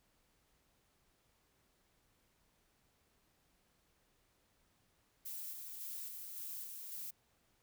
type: noise with tremolo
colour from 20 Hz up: violet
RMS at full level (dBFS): -45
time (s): 5.25-7.11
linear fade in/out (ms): 10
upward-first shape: square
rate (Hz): 1.8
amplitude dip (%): 30
effects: pink hiss -75 dBFS RMS until 7.62 s